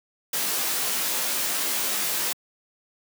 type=noise with comb filter; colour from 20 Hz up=white; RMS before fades=-26 dBFS; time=0.33-2.33 s; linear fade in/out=5 ms; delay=17 ms; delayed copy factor=-0.8; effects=high-pass 200 Hz 12 dB/octave